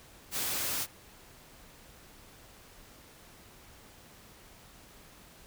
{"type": "noise", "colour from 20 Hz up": "white", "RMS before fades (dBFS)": -33, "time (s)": [0.31, 0.87], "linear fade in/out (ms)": 50, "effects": ["pink hiss -55 dBFS RMS until 5.46 s"]}